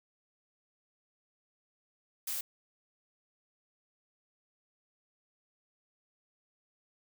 blue noise, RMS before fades -36 dBFS, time 2.27-2.41 s, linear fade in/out 5 ms, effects none

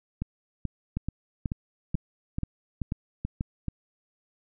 two click trains, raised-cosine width 5 ms, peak -16 / -17 dBFS, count 6 / 9, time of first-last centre 0.97-3.409 / 0.22-3.683 s, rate 2.05 / 2.31 Hz, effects none

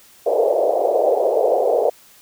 pink band-pass noise, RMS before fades -17 dBFS, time 0.26-1.9 s, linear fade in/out 10 ms, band 430 to 700 Hz, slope 48 dB/octave, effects white hiss -49 dBFS RMS until 2.21 s

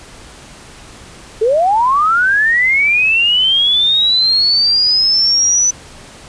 sine linear sweep, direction up, 415.3 to 6020 Hz, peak -9 dBFS, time 1.41-5.71 s, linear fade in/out 10 ms, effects pink hiss -37 dBFS RMS until 6.28 s + resampled to 22050 Hz

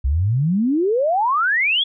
sine exponential sweep, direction up, 61.74 to 3459 Hz, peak -15 dBFS, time 0.04-1.84 s, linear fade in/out 10 ms, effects none

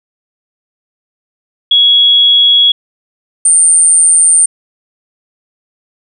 sine tone pair in turn, 3340 / 8917 Hz, G#7 / C#9, +9 / +9 cents, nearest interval octave + perfect fourth, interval 1700 cents, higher second, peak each -4 dBFS, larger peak neither, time 1.71-2.72 / 3.45-4.46 s, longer neither, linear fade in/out 5 ms, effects none

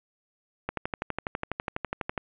click train, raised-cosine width 0.5 ms, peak -14 dBFS, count 19, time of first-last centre 0.69-2.178 s, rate 12.1 Hz, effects resampled to 8000 Hz + 9-bit

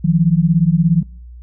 sine beating tone pair, 159 / 176 Hz, D#3 / F3, +38 / +14 cents, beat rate 17 Hz, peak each -13 dBFS, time 0.04-1.03 s, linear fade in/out 10 ms, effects noise-tail reverb RT60 0.6 s tail -26 dB re dry + added 60 Hz sine -33 dBFS peak until 1.42 s

